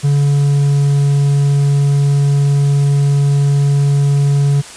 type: tone with pitch glide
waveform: triangle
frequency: 142.6 to 141.53 Hz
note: C#3 to C#3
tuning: +49 to +36 cents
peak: -7 dBFS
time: 0.03-4.62 s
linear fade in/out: 20 ms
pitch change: -13 cents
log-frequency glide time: 0.19-0.92 s
effects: white hiss -33 dBFS RMS until 4.76 s + resampled to 22050 Hz